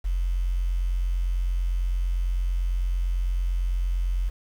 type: tone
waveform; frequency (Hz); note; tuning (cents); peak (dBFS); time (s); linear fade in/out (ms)
sine; 44.46; F1; +32; -21; 0.04-4.3; 20
effects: tanh soft clip ceiling -17 dBFS + 8-bit